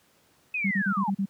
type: linear sweep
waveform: sine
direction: down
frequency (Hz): 2574 to 794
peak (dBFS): -26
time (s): 0.54-1.1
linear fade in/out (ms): 5
type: tone bursts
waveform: sine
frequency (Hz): 196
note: G3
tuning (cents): 0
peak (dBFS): -23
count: 6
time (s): 0.64-1.257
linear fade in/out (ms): 10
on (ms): 72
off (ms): 37
effects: pink hiss -63 dBFS RMS until 1.29 s + high-pass 100 Hz 12 dB/octave